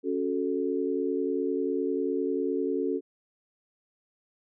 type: chord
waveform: sine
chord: F# minor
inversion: second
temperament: equal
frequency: 277.2 / 370 / 440 Hz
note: C#4 / F#4 / A4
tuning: 0 / 0 / 0 cents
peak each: -30 dBFS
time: 0.03-3.01 s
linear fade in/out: 50 ms
effects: none